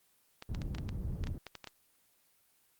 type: clicks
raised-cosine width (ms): 0.2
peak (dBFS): -26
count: 12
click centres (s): 0.424 / 0.548 / 0.618 / 0.749 / 0.784 / 0.891 / 1.239 / 1.271 / 1.467 / 1.553 / 1.643 / 1.673
type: low-pass noise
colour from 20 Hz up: white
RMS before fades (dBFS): -38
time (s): 0.49-1.38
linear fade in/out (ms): 2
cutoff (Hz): 100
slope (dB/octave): 12
effects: white hiss -70 dBFS RMS until 2.79 s + Opus 24 kbps